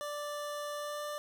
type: tone with pitch glide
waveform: 25% pulse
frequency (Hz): 587.3 to 592.1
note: D5 to D5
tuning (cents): 0 to +14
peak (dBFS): -33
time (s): 0.01-1.18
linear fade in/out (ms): 0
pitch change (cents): +14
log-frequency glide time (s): 0.75-1.03
effects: none